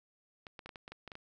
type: clicks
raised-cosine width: 0.3 ms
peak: -30 dBFS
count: 10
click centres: 0.468 / 0.592 / 0.66 / 0.692 / 0.758 / 0.879 / 0.92 / 1.077 / 1.118 / 1.154 s
effects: none